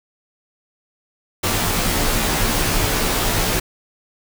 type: noise with comb filter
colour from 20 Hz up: pink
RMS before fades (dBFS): -19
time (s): 1.43-3.6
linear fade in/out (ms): 10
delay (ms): 15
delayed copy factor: -0.85
effects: none